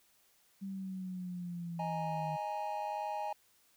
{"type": "linear sweep", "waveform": "sine", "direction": "down", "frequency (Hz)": [196, 154.4], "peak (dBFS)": -38, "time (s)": [0.61, 2.37], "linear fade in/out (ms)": 20}
{"type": "chord", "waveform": "triangle", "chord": "D# suspended fourth", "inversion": "none", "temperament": "equal", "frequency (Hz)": [622.3, 830.6, 932.3], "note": ["D#5", "G#5", "A#5"], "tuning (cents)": [0, 0, 0], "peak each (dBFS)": [-40, -35, -41], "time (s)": [1.79, 3.33], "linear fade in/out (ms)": 5}
{"effects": ["white hiss -69 dBFS RMS until 3.76 s"]}